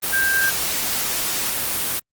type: tone in noise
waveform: sine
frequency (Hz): 1584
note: G6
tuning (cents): +18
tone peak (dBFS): -17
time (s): 0.12-0.51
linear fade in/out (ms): 20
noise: white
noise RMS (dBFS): -23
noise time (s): 0.02-2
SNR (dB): +3
effects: Opus 24 kbps